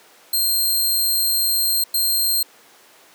10% pulse tone bursts at uneven times, 4186 Hz, C8, in tune, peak -10 dBFS, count 2, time 0.33-1.84 / 1.94-2.43 s, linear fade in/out 5 ms, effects pink hiss -49 dBFS RMS until 3.14 s + high-pass 400 Hz 12 dB/octave

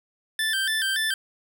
25% pulse tone with vibrato, 1661.2 Hz, G#6, in tune, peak -19 dBFS, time 0.39-1.14 s, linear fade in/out 2 ms, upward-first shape square, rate 3.5 Hz, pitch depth 100 cents each way, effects none

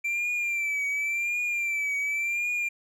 triangle tone with vibrato, 2349 Hz, D7, in tune, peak -24 dBFS, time 0.04-2.69 s, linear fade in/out 10 ms, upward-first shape triangle, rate 0.91 Hz, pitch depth 71 cents each way, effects none

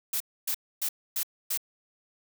blue noise bursts, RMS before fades -29 dBFS, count 5, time 0.13-1.575 s, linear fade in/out 5 ms, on 73 ms, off 270 ms, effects none

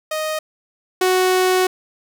sawtooth tone pair in turn, 622.3 / 370 Hz, D#5 / F#4, 0 / 0 cents, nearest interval major sixth, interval 900 cents, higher first, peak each -17 / -10 dBFS, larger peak second, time 0.11-0.39 / 1.01-1.67 s, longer second, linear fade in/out 5 ms, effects none

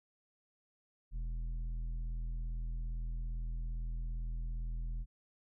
triangle tone with tanh clipping, 41.2 Hz, E1, in tune, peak -37 dBFS, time 1.11-5.06 s, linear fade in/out 50 ms, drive 12 dB, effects none

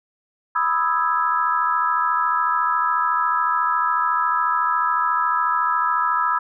sine chord, E major seventh, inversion second, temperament equal, 987.8 / 1244.5 / 1318.5 / 1661.2 Hz, B5 / D#6 / E6 / G#6, 0 / 0 / 0 / 0 cents, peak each -22 / -24 / -21 / -27 dBFS, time 0.55-6.39 s, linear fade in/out 10 ms, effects none

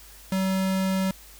square tone, 190.1 Hz, F#3, 47 cents sharp, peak -23 dBFS, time 0.32-1.11 s, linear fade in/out 2 ms, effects added 50 Hz sine -50 dBFS peak until 1.39 s + white hiss -49 dBFS RMS until 1.39 s

